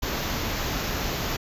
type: band-stop noise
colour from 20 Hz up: pink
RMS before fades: -28 dBFS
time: 0.02-1.37 s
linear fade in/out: 10 ms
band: 7000 to 12000 Hz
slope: 96 dB/octave
effects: resampled to 32000 Hz